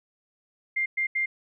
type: tone bursts at uneven times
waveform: sine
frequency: 2100 Hz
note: C7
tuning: 6 cents sharp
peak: -23 dBFS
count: 3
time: 0.76-0.86 / 0.97-1.07 / 1.15-1.26 s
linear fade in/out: 10 ms
effects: none